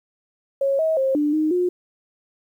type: tone with pitch steps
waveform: sine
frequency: 549 / 639 / 533 / 295.9 / 309.8 / 358.5 Hz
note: C#5 / D#5 / C5 / D4 / D#4 / F4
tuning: -17 / +46 / +32 / +13 / -7 / +45 cents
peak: -17 dBFS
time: 0.61-1.69 s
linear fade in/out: 5 ms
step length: 180 ms
effects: 9-bit

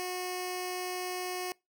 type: tone with notch filter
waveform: 10% pulse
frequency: 364.1 Hz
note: F#4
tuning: 28 cents flat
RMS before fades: -36 dBFS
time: 0-1.52 s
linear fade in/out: 0 ms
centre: 1400 Hz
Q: 1.1
effects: noise-tail reverb RT60 0.2 s tail -23 dB re dry

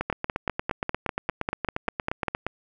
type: two click trains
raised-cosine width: 0.5 ms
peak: -10 / -11 dBFS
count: 12 / 22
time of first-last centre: 0.1-2.283 / 0.01-2.466 s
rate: 5.04 / 8.55 Hz
effects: none

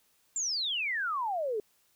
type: exponential sweep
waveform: sine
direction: down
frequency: 7459 to 404.2 Hz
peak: -29 dBFS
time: 0.36-1.6 s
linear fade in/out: 2 ms
effects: white hiss -69 dBFS RMS until 1.95 s

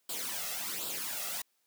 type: noise with flanger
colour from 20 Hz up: white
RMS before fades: -37 dBFS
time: 0.09-1.42 s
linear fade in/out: 5 ms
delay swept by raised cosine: 0.24 to 1.54 ms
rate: 1.3 Hz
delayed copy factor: +0.7
effects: white hiss -75 dBFS RMS until 1.66 s + high-pass 200 Hz 12 dB/octave

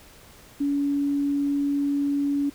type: tone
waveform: sine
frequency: 283.7 Hz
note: C#4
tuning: 40 cents sharp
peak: -21 dBFS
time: 0.6-2.5 s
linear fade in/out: 10 ms
effects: pink hiss -50 dBFS RMS until 2.54 s

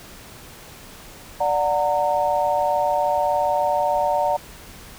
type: chord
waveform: sine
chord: D augmented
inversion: none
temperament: just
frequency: 587.3 / 734.2 / 917.7 Hz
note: D5 / F#5 / A#5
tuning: 0 / -14 / -27 cents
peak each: -22 dBFS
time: 1.4-4.37 s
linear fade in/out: 10 ms
effects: pink hiss -42 dBFS RMS until 4.98 s

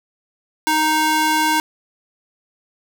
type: tone with high-pass filter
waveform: square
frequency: 311.1 Hz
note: D#4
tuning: in tune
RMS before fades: -17 dBFS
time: 0.67-1.6 s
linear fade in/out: 0 ms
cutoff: 690 Hz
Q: 1.3
effects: none

